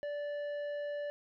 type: tone with tanh clipping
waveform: sine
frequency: 583 Hz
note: D5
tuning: 13 cents flat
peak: -37 dBFS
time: 0.03-1.1 s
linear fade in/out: 0 ms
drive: 9 dB
effects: none